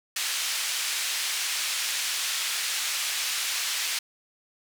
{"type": "band-pass noise", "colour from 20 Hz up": "pink", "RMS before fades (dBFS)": -29, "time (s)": [0.16, 3.99], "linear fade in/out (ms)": 5, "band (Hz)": [2300, 9900], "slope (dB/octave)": 12, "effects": []}